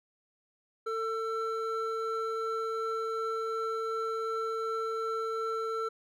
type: tone pair together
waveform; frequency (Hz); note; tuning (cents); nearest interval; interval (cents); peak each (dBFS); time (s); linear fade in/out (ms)
triangle; 447.9 / 1341; A4 / E6; +31 / +29; octave + perfect fifth; 1898; -31 / -32; 0.86-5.89; 10
effects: none